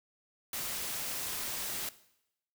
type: noise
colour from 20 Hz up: white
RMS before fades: -37 dBFS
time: 0.53-1.89 s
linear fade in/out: 2 ms
effects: noise-tail reverb RT60 0.8 s tail -17 dB re dry